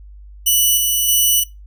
5% pulse tone with tremolo, 2960 Hz, F#7, in tune, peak -3 dBFS, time 0.46-1.44 s, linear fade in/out 10 ms, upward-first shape square, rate 1.6 Hz, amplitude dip 30%, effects noise-tail reverb RT60 0.2 s tail -18 dB re dry + added 50 Hz sine -36 dBFS peak until 1.66 s

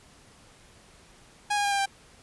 sawtooth tone with pitch steps, 826 / 816.5 / 807.1 / 797.9 / 788.7 Hz, G#5 / G#5 / G#5 / G5 / G5, -10 / -30 / -50 / +30 / +10 cents, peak -20 dBFS, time 1.5-1.86 s, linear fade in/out 10 ms, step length 72 ms, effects pink hiss -55 dBFS RMS until 2.22 s + resampled to 24000 Hz

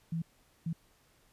sine tone bursts at uneven times, 164.81 Hz, E3, in tune, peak -31 dBFS, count 2, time 0.12-0.22 / 0.66-0.73 s, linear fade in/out 5 ms, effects pink hiss -67 dBFS RMS until 1.32 s + resampled to 32000 Hz

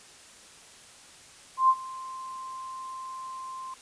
sine tone with ADSR envelope, 1046.5 Hz, C6, in tune, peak -15 dBFS, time 1.57-3.74 s, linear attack 120 ms, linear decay 55 ms, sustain -21 dB, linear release 3 ms, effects white hiss -51 dBFS RMS until 3.81 s + resampled to 22050 Hz

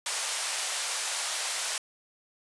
white band-pass noise, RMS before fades -32 dBFS, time 0.06-1.78 s, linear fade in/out 2 ms, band 570 to 10000 Hz, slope 24 dB/octave, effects resampled to 24000 Hz

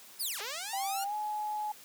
5% pulse linear two-way sweep, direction down then up, 5274 to 392.9 to 1467 Hz, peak -25 dBFS, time 0.19-1.05 s, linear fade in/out 20 ms, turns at 0.41 s
sine tone with pitch glide, 784 to 845.1 Hz, G5 to G#5, 0 to +30 cents, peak -32 dBFS, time 0.73-1.72 s, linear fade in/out 5 ms, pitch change +130 cents, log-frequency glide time 1.03-1.14 s
effects white hiss -53 dBFS RMS until 1.84 s + high-pass 150 Hz 12 dB/octave

